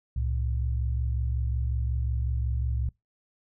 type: tone pair together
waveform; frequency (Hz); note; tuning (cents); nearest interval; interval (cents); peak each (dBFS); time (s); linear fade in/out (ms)
sine; 66.7 / 112.18; C2 / A2; +34 / +34; major sixth; 900; -26 / -31; 0.16-2.89; 5
effects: noise-tail reverb RT60 0.2 s tail -25 dB re dry